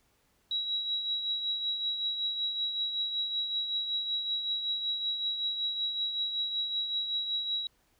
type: tone with tremolo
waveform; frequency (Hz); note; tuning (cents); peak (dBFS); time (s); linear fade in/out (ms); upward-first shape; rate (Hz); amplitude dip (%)
sine; 3876; B7; -33; -27; 0.51-7.67; 2; triangle; 5.3; 55
effects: pink hiss -70 dBFS RMS until 7.99 s